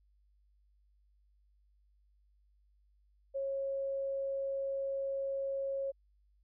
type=tone; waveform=sine; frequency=546 Hz; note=C#5; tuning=26 cents flat; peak=-33 dBFS; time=3.34-5.92 s; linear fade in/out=20 ms; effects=added 50 Hz sine -66 dBFS peak until 6.43 s